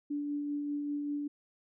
sine tone with tremolo, 290.6 Hz, D4, 18 cents flat, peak -31 dBFS, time 0.1-1.28 s, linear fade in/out 10 ms, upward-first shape sine, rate 5.1 Hz, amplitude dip 25%, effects none

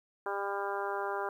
harmonic tone, 199.6 Hz, G3, 32 cents sharp, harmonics 2 / 3 / 4 / 5 / 6 / 7 / 8, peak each -37 / -41 / -38 / -39 / -42 / -41 / -45 dBFS, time 0.26-1.29 s, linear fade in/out 2 ms, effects 11-bit

